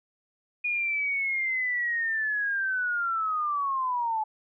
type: linear sweep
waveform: sine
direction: down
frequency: 2455 to 854 Hz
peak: -25 dBFS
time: 0.64-4.24 s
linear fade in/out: 10 ms
effects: none